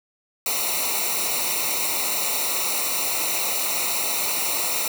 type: noise with comb filter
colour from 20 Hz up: white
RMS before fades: -24 dBFS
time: 0.46-4.88 s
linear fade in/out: 2 ms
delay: 0.61 ms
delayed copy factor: -0.9
effects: none